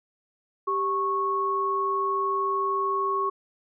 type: tone pair together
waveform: sine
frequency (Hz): 392 / 1101.7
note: G4 / C#6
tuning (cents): 0 / -11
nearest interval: octave + tritone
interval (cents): 1789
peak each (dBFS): -29 / -24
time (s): 0.67-3.3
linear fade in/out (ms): 10
effects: none

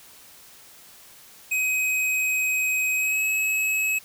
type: tone with pitch glide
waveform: square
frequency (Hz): 2525 to 2569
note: D#7 to E7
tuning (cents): +25 to -45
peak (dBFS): -22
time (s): 1.51-3.99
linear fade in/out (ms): 10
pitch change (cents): +30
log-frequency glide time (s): 2.95-3.22
effects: white hiss -49 dBFS RMS until 4.04 s

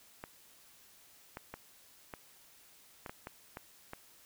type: clicks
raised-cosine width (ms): 0.5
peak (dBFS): -27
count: 9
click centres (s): 0.239 / 1.371 / 1.54 / 2.138 / 3.062 / 3.095 / 3.271 / 3.571 / 3.934
effects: white hiss -61 dBFS RMS until 4.25 s

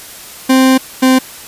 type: tone pair in turn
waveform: 40% pulse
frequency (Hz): 261.6 / 259.5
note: C4 / C4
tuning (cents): 0 / -14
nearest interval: unison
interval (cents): 14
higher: first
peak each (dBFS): -5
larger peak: neither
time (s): 0.49-0.78 / 1.02-1.19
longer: first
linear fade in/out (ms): 10
effects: white hiss -32 dBFS RMS until 1.47 s + resampled to 32000 Hz

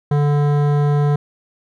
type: tone with hard clipping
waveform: sine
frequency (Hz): 145.7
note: D3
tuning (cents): -13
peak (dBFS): -15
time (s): 0.11-1.16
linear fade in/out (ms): 5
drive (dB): 15
effects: none

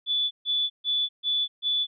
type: tone bursts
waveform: sine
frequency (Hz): 3463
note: A7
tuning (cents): -28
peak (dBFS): -22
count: 5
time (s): 0.06-1.87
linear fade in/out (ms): 50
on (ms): 250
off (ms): 140
effects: none

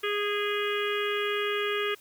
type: harmonic tone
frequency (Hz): 412.4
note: G#4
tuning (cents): -12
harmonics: 1 / 3 / 4 / 5 / 6 / 7 / 8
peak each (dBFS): -29 / -34 / -35 / -36 / -37 / -37 / -38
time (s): 0.03-1.95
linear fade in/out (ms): 10
effects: white hiss -56 dBFS RMS until 2 s

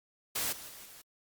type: noise with level steps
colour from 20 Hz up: white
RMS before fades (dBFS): -33 / -46 / -49 / -52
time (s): 0.35-1.02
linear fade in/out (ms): 10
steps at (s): 0.52 / 0.68 / 0.84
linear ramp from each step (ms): 10
effects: Opus 48 kbps

